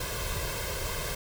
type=noise with comb filter; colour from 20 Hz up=pink; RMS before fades=-33 dBFS; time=0-1.15 s; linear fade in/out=5 ms; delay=1.9 ms; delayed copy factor=+0.8; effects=none